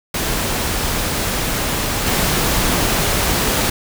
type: noise with level steps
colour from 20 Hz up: pink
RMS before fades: -20 / -17 dBFS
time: 0.14-3.7 s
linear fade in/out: 5 ms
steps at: 2.06 s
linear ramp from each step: 10 ms
effects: none